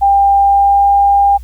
sine tone with pitch glide, 796 to 801.5 Hz, G5 to G5, +26 to +38 cents, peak -6 dBFS, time 0.01-1.38 s, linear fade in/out 20 ms, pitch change +12 cents, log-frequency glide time 0.4-0.88 s, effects added 60 Hz sine -27 dBFS peak until 1.43 s + white hiss -51 dBFS RMS until 1.43 s

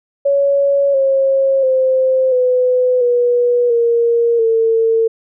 sine tone with pitch steps, 560 / 540.3 / 521.3 / 503 / 485.3 / 468.2 / 451.7 Hz, C#5 / C#5 / C5 / B4 / B4 / A#4 / A4, +18 / -44 / -6 / +32 / -30 / +8 / +45 cents, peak -10 dBFS, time 0.25-5.08 s, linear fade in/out 10 ms, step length 690 ms, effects none

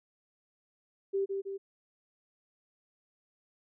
sine tone with echo, 392 Hz, G4, in tune, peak -27 dBFS, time 1.13-1.26 s, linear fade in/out 20 ms, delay 160 ms, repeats 2, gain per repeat -4 dB, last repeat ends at 1.58 s, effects none

